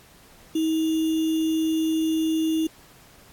sine tone with sample-and-hold, 319.1 Hz, D#4, 44 cents sharp, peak -20 dBFS, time 0.55-2.67 s, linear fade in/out 5 ms, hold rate 3150 Hz, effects pink hiss -52 dBFS RMS until 3.32 s + AAC 64 kbps

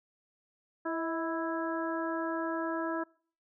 harmonic tone with a mistuned harmonic, 329.7 Hz, E4, in tune, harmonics 1 / 2 / 3 / 4 / 5, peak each -34 / -37 / -39 / -40 / -41 dBFS, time 0.85-3.04 s, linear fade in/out 10 ms, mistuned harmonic 2, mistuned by -38 cents, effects noise-tail reverb RT60 0.5 s tail -26 dB re dry

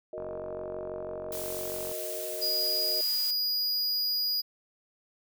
sine chord, D# minor, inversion first, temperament equal, 370 / 466.2 / 622.3 Hz, F#4 / A#4 / D#5, 0 / 0 / 0 cents, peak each -42 / -42 / -37 dBFS, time 0.13-3.01 s, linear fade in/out 2 ms
click train, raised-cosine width 1 ms, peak -28 dBFS, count 81, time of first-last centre 0.18-1.915 s, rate 46.1 Hz
blue noise, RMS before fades -38 dBFS, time 1.32-3.31 s, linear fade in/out 2 ms
square tone, 4897 Hz, D#8, 28 cents flat, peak -27 dBFS, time 2.41-4.42 s, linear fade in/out 20 ms
effects none

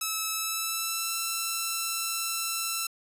5% pulse tone with pitch glide, 1303 to 1337.3 Hz, E6 to E6, -20 to +24 cents, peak -17 dBFS, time 0.01-2.87 s, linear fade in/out 5 ms, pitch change +44 cents, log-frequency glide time 0.31-1.17 s, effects resampled to 32000 Hz

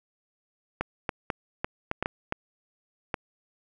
clicks, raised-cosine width 0.5 ms, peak -12 dBFS, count 9, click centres 0.81 / 1.092 / 1.302 / 1.645 / 1.914 / 2.026 / 2.059 / 2.324 / 3.142 s, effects none

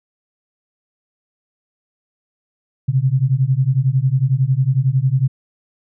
sine beating tone pair, 126.6 / 137.6 Hz, B2 / C#3, +43 / -12 cents, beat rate 11 Hz, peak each -16 dBFS, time 2.88-5.28 s, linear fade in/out 10 ms, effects none

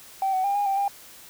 sine tone with pitch steps, 774 / 751 / 800 / 815 / 783 / 801 Hz, G5 / F#5 / G5 / G#5 / G5 / G5, -22 / +26 / +35 / -33 / -2 / +37 cents, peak -20 dBFS, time 0.22-0.88 s, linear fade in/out 2 ms, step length 110 ms, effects tanh soft clip ceiling -17 dBFS + white hiss -47 dBFS RMS until 1.29 s

